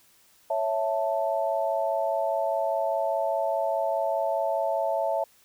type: chord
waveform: sine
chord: A major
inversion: first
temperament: equal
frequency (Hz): 554.4 / 659.3 / 880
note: C#5 / E5 / A5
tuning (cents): 0 / 0 / 0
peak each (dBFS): -29 / -26 / -30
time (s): 0.5-5.24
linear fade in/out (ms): 5
effects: white hiss -60 dBFS RMS until 5.44 s